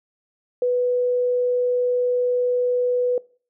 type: tone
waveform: sine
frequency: 493.9 Hz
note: B4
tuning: in tune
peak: -17 dBFS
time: 0.62-3.18 s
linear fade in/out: 2 ms
effects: noise-tail reverb RT60 0.4 s tail -22 dB re dry